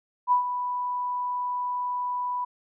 sine tone with ADSR envelope, 987.8 Hz, B5, in tune, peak -16 dBFS, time 0.27-2.45 s, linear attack 48 ms, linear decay 110 ms, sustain -10 dB, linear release 10 ms, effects none

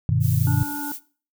sine chord, G augmented, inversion none, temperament just, 98 / 122.5 / 153.12 Hz, G2 / B2 / D#3, 0 / -14 / -27 cents, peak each -22 / -21 / -22 dBFS, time 0.09-0.63 s, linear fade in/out 0 ms
violet noise, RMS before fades -33 dBFS, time 0.2-1 s, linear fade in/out 50 ms
harmonic tone, 290 Hz, D4, 22 cents flat, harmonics 1 / 3 / 5, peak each -29 / -34 / -36 dBFS, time 0.47-0.92 s, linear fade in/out 2 ms
effects noise-tail reverb RT60 0.4 s tail -19 dB re dry

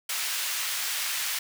pink high-pass noise, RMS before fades -30 dBFS, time 0.09-1.39 s, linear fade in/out 5 ms, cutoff 1900 Hz, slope 12 dB/octave, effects none

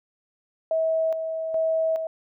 sine tone with tremolo, 645 Hz, E5, 38 cents flat, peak -20 dBFS, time 0.71-2.07 s, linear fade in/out 2 ms, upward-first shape square, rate 1.2 Hz, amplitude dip 50%, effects none

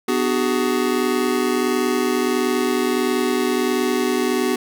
square chord, G# half-diminished seventh, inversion first, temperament just, 249.2 / 299 / 373.8 / 415.3 Hz, B3 / D4 / F#4 / G#4, +16 / +31 / +18 / 0 cents, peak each -23 / -27 / -22 / -26 dBFS, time 0.08-4.56 s, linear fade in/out 5 ms, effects none

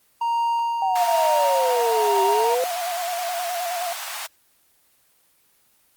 triangle tone with tremolo, 932.3 Hz, A#5, in tune, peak -17 dBFS, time 0.21-2.55 s, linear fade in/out 5 ms, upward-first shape sine, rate 1.1 Hz, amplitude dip 40%
sine exponential two-way sweep, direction down then up, 784 to 384.7 to 520 Hz, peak -20 dBFS, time 0.82-2.64 s, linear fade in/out 2 ms, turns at 2.23 s
pink high-pass noise, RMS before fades -32 dBFS, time 0.95-4.27 s, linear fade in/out 10 ms, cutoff 690 Hz, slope 48 dB/octave
sine tone with vibrato, 704 Hz, F5, 14 cents sharp, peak -25 dBFS, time 0.97-3.93 s, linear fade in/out 5 ms, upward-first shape square, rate 9.5 Hz, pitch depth 47 cents each way
effects white hiss -61 dBFS RMS until 5.96 s + Opus 24 kbps

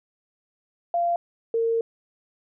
sine tone pair in turn, 690 / 457.5 Hz, F5 / A#4, -21 / -32 cents, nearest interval perfect fifth, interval 711 cents, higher first, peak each -20 dBFS, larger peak neither, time 0.94-1.16 / 1.54-1.81 s, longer second, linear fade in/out 2 ms, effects none

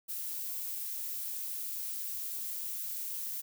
violet noise, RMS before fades -38 dBFS, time 0.08-3.42 s, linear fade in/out 20 ms, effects none

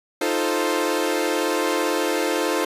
sawtooth chord, F dominant seventh, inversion third, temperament equal, 311.1 / 349.2 / 440 / 523.3 Hz, Eb4 / F4 / A4 / C5, 0 / 0 / 0 / 0 cents, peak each -22 dBFS, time 0.21-2.65 s, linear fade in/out 5 ms, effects resampled to 32000 Hz

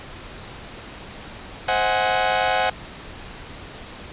sawtooth chord, Ab dominant seventh, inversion first, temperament equal with one note detuned, 523.3 / 637.2 / 740 / 830.6 Hz, C5 / Eb5 / Gb5 / Ab5, 0 / +41 / 0 / 0 cents, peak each -22 / -23 / -17 / -21 dBFS, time 1.68-2.7 s, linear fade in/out 5 ms, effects pink hiss -38 dBFS RMS until 4.12 s + resampled to 8000 Hz

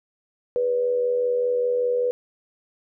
sine tone with amplitude modulation, 490.8 Hz, B4, 11 cents flat, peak -17 dBFS, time 0.56-2.11 s, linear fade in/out 0 ms, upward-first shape sine, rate 85.1 Hz, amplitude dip 50%, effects none

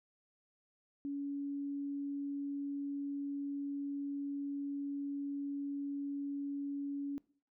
sine tone, 282.2 Hz, C#4, 31 cents sharp, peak -36 dBFS, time 1.05-7.18 s, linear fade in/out 0 ms, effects noise-tail reverb RT60 0.5 s tail -22 dB re dry

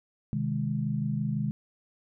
sine chord, Ab major, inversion first, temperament just, 129.78 / 155.74 / 207.7 Hz, C3 / Eb3 / Ab3, -14 / +2 / 0 cents, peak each -31 dBFS, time 0.33-1.51 s, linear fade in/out 0 ms, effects none

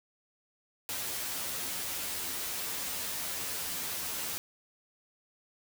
white noise with comb filter, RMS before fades -36 dBFS, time 0.89-4.38 s, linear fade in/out 0 ms, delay 11 ms, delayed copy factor +0.6, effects none

